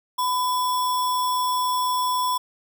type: tone with sample-and-hold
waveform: sine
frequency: 1002 Hz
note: B5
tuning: 25 cents sharp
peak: -20 dBFS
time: 0.18-2.38 s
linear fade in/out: 10 ms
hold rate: 4410 Hz
effects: none